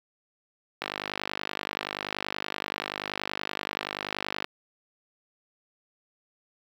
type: click train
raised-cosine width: 0.3 ms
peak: -13 dBFS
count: 184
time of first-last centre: 0.82-4.444 s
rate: 50.5 Hz
effects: high-pass 200 Hz 12 dB/octave + 8-bit